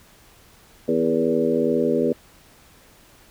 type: harmonic tone with a mistuned harmonic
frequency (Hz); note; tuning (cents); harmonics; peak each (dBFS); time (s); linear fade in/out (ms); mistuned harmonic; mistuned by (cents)
82.41; E2; 0; 2 / 3 / 4 / 5 / 6 / 7; -32 / -23 / -26 / -23 / -23 / -28; 0.88-2.13; 5; 6; -37
effects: pink hiss -52 dBFS RMS until 3.3 s